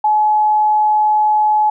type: tone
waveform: sine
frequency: 851 Hz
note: G#5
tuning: 42 cents sharp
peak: -10 dBFS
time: 0.04-1.7 s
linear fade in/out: 5 ms
effects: none